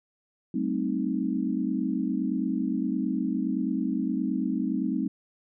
sine chord, A half-diminished seventh, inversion third, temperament equal with one note detuned, 191.96 / 220 / 261.6 / 311.1 Hz, G3 / A3 / C4 / Eb4, -36 / 0 / 0 / 0 cents, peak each -31 / -31 / -29 / -31 dBFS, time 0.54-5.08 s, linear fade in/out 5 ms, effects none

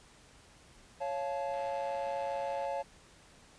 triangle chord, Db augmented, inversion none, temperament just, 554.4 / 693 / 866.2 Hz, Db5 / F5 / A5, 0 / -14 / -27 cents, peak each -34 / -37 / -36 dBFS, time 1-2.83 s, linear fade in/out 20 ms
click train, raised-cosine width 0.3 ms, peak -37 dBFS, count 121, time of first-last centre 1.54-2.651 s, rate 108 Hz
effects pink hiss -59 dBFS RMS until 3.58 s + resampled to 22050 Hz

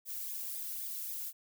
violet noise with flanger, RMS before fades -40 dBFS, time 0.05-1.33 s, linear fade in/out 50 ms, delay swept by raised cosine 0.68 to 1.64 ms, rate 3.8 Hz, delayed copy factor -0.6, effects none

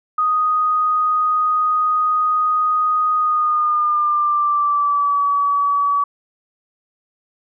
sine tone with pitch glide, 1244 to 1140.8 Hz, D#6 to C#6, -1 to +49 cents, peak -14 dBFS, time 0.18-6.04 s, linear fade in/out 5 ms, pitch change -150 cents, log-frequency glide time 3.16-5.23 s, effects none

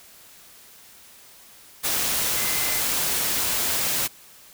sine tone in noise, 2057 Hz, C7, 30 cents flat, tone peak -34 dBFS, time 2.36-2.81 s, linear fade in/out 20 ms, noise white, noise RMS -24 dBFS, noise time 1.83-4.08 s, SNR -13 dB, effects white hiss -49 dBFS RMS until 4.53 s

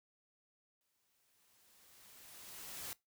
white noise with exponential growth, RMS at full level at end -44 dBFS, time 0.81-2.93 s, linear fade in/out 0 ms, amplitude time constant 460 ms, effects noise-tail reverb RT60 0.2 s tail -21 dB re dry

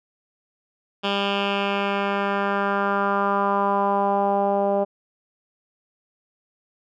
10% pulse tone with low-pass filter sweep, 199.7 Hz, G3, 32 cents sharp, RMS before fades -22 dBFS, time 1.03-4.85 s, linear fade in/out 20 ms, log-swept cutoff 3300 to 640 Hz, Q 2.8, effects none

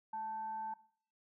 sine tone with frequency modulation, 880 Hz, A5, in tune, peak -38 dBFS, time 0.13-0.74 s, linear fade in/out 5 ms, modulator 667 Hz, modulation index 0.2, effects noise-tail reverb RT60 0.5 s tail -18 dB re dry

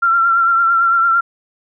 sine tone with vibrato, 1364 Hz, F6, 41 cents flat, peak -10 dBFS, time 0.02-1.21 s, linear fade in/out 10 ms, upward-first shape triangle, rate 8.9 Hz, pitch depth 44 cents each way, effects none

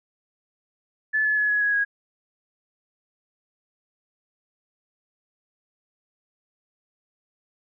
sine tone with pitch steps, 1733 / 1716.1 / 1699.3 / 1682.7 / 1666.3 / 1650 Hz, A6 / A6 / G#6 / G#6 / G#6 / G#6, -27 / -44 / +39 / +22 / +5 / -12 cents, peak -19 dBFS, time 1.13-1.85 s, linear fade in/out 20 ms, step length 120 ms, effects none

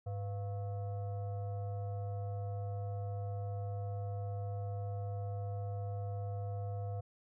sine tone with frequency modulation, 101.8 Hz, G#2, 34 cents flat, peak -36 dBFS, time 0.06-7.01 s, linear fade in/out 10 ms, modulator 599 Hz, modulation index 0.53, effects none

